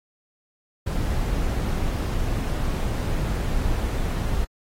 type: noise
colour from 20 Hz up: brown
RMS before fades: -24 dBFS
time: 0.86-4.45 s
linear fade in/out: 10 ms
effects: AAC 48 kbps